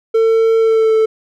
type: tone with pitch glide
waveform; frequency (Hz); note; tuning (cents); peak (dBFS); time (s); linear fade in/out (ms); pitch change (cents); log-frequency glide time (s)
triangle; 450.1 to 440.6; A4 to A4; +39 to +2; -7; 0.14-1.06; 10; -37; 0.58-0.95
effects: none